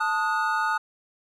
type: chord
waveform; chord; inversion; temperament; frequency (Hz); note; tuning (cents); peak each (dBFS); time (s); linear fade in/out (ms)
triangle; D# diminished; second; equal with one note detuned; 880 / 1244.5 / 1457.1; A5 / D#6 / F#6; 0 / 0 / -27; -25; 0-0.78; 10
effects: none